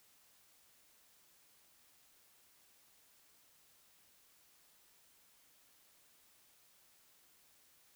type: silence
effects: white hiss -68 dBFS RMS until 7.95 s